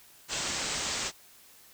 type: low-pass noise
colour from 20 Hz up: white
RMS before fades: -33 dBFS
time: 0.28-1.12 s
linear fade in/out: 50 ms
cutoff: 8200 Hz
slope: 96 dB/octave
effects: white hiss -56 dBFS RMS until 1.73 s